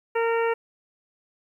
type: harmonic tone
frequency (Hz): 460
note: A#4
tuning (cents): -23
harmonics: 1 / 2 / 3 / 4 / 5 / 6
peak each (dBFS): -22 / -28 / -32 / -34 / -36 / -38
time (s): 0.15-0.54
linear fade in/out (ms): 10
effects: 10-bit